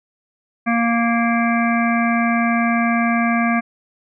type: harmonic tone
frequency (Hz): 233.1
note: A#3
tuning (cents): 0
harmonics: 1 / 3 / 5 / 7 / 9 / 10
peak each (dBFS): -17 / -22 / -24 / -25 / -27 / -27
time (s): 0.66-3.61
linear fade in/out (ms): 20
effects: none